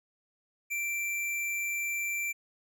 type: tone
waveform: square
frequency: 2349 Hz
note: D7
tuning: in tune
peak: -31 dBFS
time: 0.7-2.33 s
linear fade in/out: 20 ms
effects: none